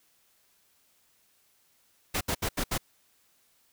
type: noise bursts at uneven times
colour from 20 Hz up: pink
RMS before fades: -29 dBFS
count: 5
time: 2.14-2.21 / 2.28-2.35 / 2.42-2.49 / 2.57-2.64 / 2.71-2.78 s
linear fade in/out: 10 ms
effects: white hiss -67 dBFS RMS until 3.72 s